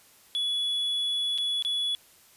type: tone with dropouts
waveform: triangle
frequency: 3400 Hz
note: G#7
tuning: 40 cents sharp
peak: -24 dBFS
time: 0.35-1.95 s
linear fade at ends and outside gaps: 0 ms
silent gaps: 1.378-1.384 / 1.624-1.649 s
effects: white hiss -57 dBFS RMS until 2.36 s + resampled to 32000 Hz